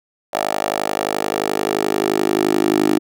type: tone with high-pass filter sweep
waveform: 10% pulse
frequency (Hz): 51.5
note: G#1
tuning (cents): -14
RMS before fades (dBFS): -19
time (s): 0.33-2.99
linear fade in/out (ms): 10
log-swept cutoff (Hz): 600 to 320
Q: 3.6
effects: none